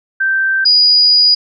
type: tone pair in turn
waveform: sine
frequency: 1561 / 4907 Hz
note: G6 / D#8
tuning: -8 / -25 cents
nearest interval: octave + minor sixth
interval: 1983 cents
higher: second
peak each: -11 / -6 dBFS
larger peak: second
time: 0.2-0.65 / 0.65-1.35 s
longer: second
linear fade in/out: 10 ms
effects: none